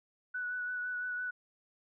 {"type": "tone with vibrato", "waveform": "sine", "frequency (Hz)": 1480, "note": "F#6", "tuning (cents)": 0, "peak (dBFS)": -34, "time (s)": [0.34, 1.31], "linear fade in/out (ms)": 10, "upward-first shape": "sine", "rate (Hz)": 5.9, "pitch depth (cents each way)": 18, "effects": []}